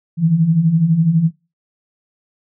sine beating tone pair, 154.3 / 166.3 Hz, D#3 / E3, -14 / +16 cents, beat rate 12 Hz, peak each -18 / -12 dBFS, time 0.17-1.31 s, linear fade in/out 50 ms, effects noise-tail reverb RT60 0.3 s tail -22 dB re dry

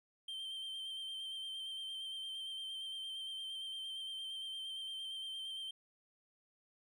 triangle tone with vibrato, 3136 Hz, G7, in tune, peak -40 dBFS, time 0.28-5.71 s, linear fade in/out 5 ms, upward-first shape square, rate 8.7 Hz, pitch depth 18 cents each way, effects none

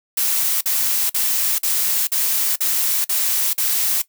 blue noise bursts, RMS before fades -19 dBFS, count 8, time 0.17-4.019 s, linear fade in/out 5 ms, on 440 ms, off 47 ms, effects noise-tail reverb RT60 0.1 s tail -17 dB re dry

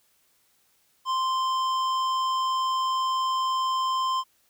sine tone with hard clipping, 1043 Hz, C6, 6 cents flat, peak -25 dBFS, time 1.05-4.24 s, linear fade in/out 50 ms, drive 11 dB, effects white hiss -66 dBFS RMS until 4.49 s

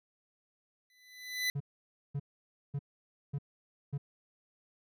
25% pulse tone with exponential growth, 2001 Hz, B6, 22 cents sharp, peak -24 dBFS, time 0.9-1.5 s, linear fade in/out 1 ms, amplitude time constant 130 ms
triangle tone bursts, 141.4 Hz, C#3, 35 cents sharp, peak -30 dBFS, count 5, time 1.55-3.98 s, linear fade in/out 10 ms, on 54 ms, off 540 ms
effects none

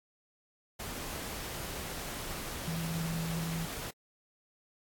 sine tone in noise, 164.81 Hz, E3, in tune, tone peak -33 dBFS, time 2.67-3.66 s, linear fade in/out 10 ms, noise pink, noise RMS -40 dBFS, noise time 0.79-3.91 s, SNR +4 dB, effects AAC 64 kbps

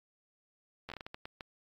slowing click train, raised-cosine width 0.3 ms, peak -26 dBFS, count 10, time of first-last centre 0.89-1.408 s, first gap 11 ms, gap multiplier 1.39, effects AAC 32 kbps

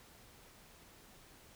silence, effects pink hiss -60 dBFS RMS until 1.55 s

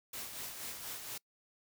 white noise with tremolo, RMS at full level -42 dBFS, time 0.13-1.18 s, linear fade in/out 5 ms, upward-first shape sine, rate 4.2 Hz, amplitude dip 45%, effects noise-tail reverb RT60 0.1 s tail -25 dB re dry

